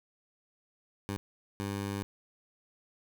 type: tone bursts at uneven times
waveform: 15% pulse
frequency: 100 Hz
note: G2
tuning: 35 cents sharp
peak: -27 dBFS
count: 2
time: 1.09-1.17 / 1.6-2.03 s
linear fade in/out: 0 ms
effects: none